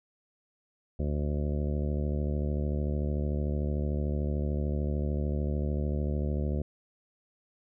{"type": "harmonic tone", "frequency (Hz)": 73.42, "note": "D2", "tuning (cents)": 0, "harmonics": [1, 2, 3, 4, 5, 6, 7, 8, 9], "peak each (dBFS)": [-29, -34, -36, -43, -40, -47, -42, -45, -49], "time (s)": [0.99, 6.62], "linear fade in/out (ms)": 5, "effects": []}